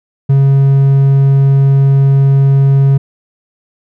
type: tone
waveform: triangle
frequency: 137.3 Hz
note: C#3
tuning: 16 cents flat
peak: -3 dBFS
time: 0.29-2.98 s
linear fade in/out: 10 ms
effects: none